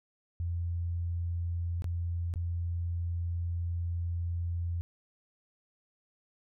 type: tone with dropouts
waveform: sine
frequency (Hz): 85.8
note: F2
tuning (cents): -30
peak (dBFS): -30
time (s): 0.4-4.81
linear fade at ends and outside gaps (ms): 0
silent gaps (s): 1.821-1.843 / 2.339-2.358
effects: none